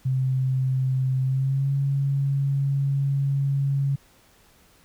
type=tone with pitch glide; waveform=sine; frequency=130.81 to 138.59 Hz; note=C3 to C#3; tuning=0 to 0 cents; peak=-20 dBFS; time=0.05-3.96 s; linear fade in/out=10 ms; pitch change=+100 cents; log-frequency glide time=1.23-1.72 s; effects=pink hiss -57 dBFS RMS until 4.84 s